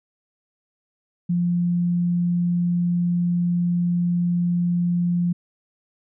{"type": "tone", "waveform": "sine", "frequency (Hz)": 174.61, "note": "F3", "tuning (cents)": 0, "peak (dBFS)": -18, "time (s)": [1.29, 5.33], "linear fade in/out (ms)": 10, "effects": []}